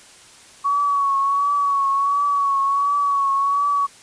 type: tone with vibrato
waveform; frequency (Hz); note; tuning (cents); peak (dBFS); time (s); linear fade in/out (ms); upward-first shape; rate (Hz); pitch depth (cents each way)
sine; 1123; C#6; +22; -16; 0.64-3.87; 20; triangle; 1.4; 45
effects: white hiss -46 dBFS RMS until 4.02 s + resampled to 22050 Hz